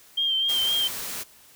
sine tone with vibrato, 3169 Hz, G7, 18 cents sharp, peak -21 dBFS, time 0.17-0.88 s, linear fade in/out 10 ms, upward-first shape sine, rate 3.9 Hz, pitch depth 33 cents each way
white noise, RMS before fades -33 dBFS, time 0.48-1.24 s, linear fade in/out 20 ms
effects white hiss -53 dBFS RMS until 1.55 s

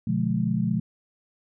sine chord, B diminished seventh, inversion none, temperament just, 123.47 / 148.16 / 177.8 / 213.4 Hz, B2 / D3 / F3 / Ab3, 0 / +16 / +31 / +47 cents, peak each -28 / -31 / -26 / -26 dBFS, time 0.07-0.8 s, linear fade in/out 5 ms, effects none

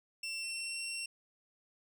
20% pulse tone with pitch glide, 2700 to 2727 Hz, E7 to F7, +41 to -42 cents, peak -32 dBFS, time 0.23-1.06 s, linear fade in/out 5 ms, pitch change +17 cents, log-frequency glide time 0.4-0.82 s, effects none

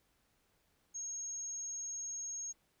sine tone, 6530 Hz, G#8, 30 cents flat, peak -39 dBFS, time 0.94-2.53 s, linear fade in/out 20 ms, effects pink hiss -75 dBFS RMS until 2.8 s

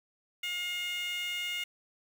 15% pulse tone with high-pass filter, 713 Hz, F5, 36 cents sharp, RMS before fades -35 dBFS, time 0.43-1.64 s, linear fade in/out 5 ms, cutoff 2500 Hz, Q 9.6, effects 9-bit

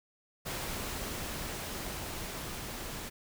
pink noise with level ramp, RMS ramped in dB -37 to -41 dBFS, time 0.45-3.1 s, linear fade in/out 20 ms, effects none

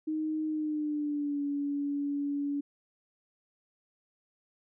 sine tone with pitch glide, 311.1 to 285.3 Hz, D#4 to C#4, 0 to +50 cents, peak -29 dBFS, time 0.07-2.61 s, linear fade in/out 10 ms, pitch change -150 cents, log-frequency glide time 0.46-1.42 s, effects none

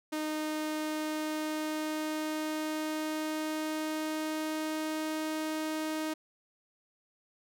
sawtooth tone with pitch glide, 308.3 to 312.2 Hz, D#4 to D#4, -16 to +6 cents, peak -28 dBFS, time 0.12-6.14 s, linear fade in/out 10 ms, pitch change +22 cents, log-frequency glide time 0.77-5.2 s, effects none

